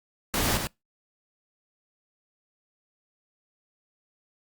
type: noise with echo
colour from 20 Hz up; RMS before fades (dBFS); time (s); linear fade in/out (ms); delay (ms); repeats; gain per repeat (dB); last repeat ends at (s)
pink; -26; 0.34-0.57; 0; 100; 1; -5; 0.67
effects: noise-tail reverb RT60 0.2 s tail -26 dB re dry + Opus 48 kbps